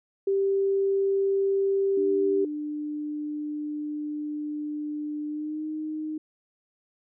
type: tone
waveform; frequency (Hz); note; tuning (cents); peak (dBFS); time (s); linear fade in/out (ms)
sine; 392; G4; 0; -21; 0.27-2.45; 5
type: tone with pitch glide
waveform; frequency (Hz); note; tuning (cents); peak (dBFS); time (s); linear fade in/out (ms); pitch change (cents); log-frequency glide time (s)
sine; 298.8 to 309.3; D4 to D#4; +30 to -10; -29; 1.97-6.18; 5; +60; 5.27-5.65
effects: none